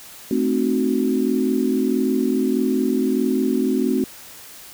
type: chord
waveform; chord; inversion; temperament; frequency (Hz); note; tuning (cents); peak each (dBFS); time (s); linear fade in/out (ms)
sine; A diminished seventh; none; equal with one note detuned; 220 / 261.6 / 306.3 / 370; A3 / C4 / Eb4 / Gb4; 0 / 0 / -27 / 0; -23 / -20 / -26 / -23; 0.31-4.04; 2
effects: white hiss -41 dBFS RMS until 4.73 s